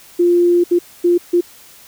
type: tone bursts at uneven times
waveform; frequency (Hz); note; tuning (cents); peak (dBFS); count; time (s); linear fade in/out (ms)
sine; 349.2; F4; 0; -9; 4; 0.19-0.64 / 0.71-0.79 / 1.04-1.18 / 1.33-1.41; 10
effects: white hiss -43 dBFS RMS until 1.87 s